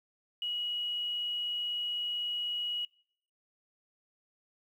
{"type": "tone with quantisation", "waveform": "sine", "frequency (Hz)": 2911, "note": "F#7", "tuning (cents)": -29, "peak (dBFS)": -32, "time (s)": [0.42, 2.85], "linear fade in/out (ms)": 2, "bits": 10, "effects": ["noise-tail reverb RT60 0.6 s tail -24 dB re dry"]}